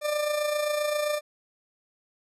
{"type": "tone with amplitude modulation", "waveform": "40% pulse", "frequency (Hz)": 596, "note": "D5", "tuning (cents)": 25, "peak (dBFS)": -22, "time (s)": [0.01, 1.21], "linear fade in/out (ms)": 50, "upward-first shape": "sine", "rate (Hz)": 27.6, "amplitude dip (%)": 50, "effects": ["resampled to 32000 Hz"]}